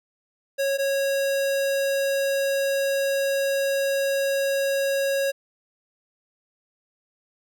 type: tone pair in turn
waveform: square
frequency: 550 / 550 Hz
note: C#5 / C#5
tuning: -14 / -14 cents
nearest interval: unison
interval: 0 cents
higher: neither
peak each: -22 dBFS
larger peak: neither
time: 0.58-0.78 / 0.78-5.32 s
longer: second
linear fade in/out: 20 ms
effects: none